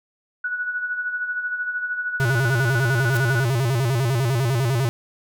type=tone with tremolo; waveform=sine; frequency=1472 Hz; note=F#6; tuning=9 cents flat; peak=-21 dBFS; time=0.44-3.44 s; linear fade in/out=5 ms; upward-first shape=sine; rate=13 Hz; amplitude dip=55%
type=tone with vibrato; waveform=square; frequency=125.9 Hz; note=B2; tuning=34 cents sharp; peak=-19 dBFS; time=2.2-4.89 s; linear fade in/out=0 ms; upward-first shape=square; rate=10 Hz; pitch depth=130 cents each way
type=noise with exponential growth; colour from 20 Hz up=white; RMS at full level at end=-29 dBFS; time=3.07-3.17 s; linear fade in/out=1 ms; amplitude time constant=20 ms
effects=none